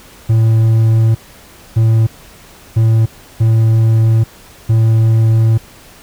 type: tone bursts at uneven times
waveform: triangle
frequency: 112.1 Hz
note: A2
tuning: 33 cents sharp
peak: -5 dBFS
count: 5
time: 0.29-1.15 / 1.76-2.07 / 2.76-3.06 / 3.4-4.24 / 4.69-5.58 s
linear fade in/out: 10 ms
effects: pink hiss -40 dBFS RMS until 6.02 s